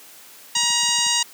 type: harmonic tone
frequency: 950 Hz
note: A#5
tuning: 33 cents sharp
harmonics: 1 / 2 / 3 / 4 / 5 / 6 / 7 / 8 / 9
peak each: -28 / -29 / -24 / -25 / -26 / -28 / -24 / -29 / -30 dBFS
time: 0.55-1.23 s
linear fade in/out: 5 ms
type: clicks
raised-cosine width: 5 ms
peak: -26 dBFS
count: 7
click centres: 0.567 / 0.635 / 0.703 / 0.834 / 0.889 / 0.987 / 1.065 s
effects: white hiss -45 dBFS RMS until 1.33 s + high-pass 200 Hz 12 dB/octave